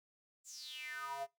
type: tone with high-pass filter sweep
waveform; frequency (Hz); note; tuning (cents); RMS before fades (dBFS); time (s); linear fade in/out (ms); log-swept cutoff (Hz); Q
square; 138.59; C#3; 0; -45; 0.44-1.27; 50; 7800 to 610; 8.1
effects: noise-tail reverb RT60 0.2 s tail -20 dB re dry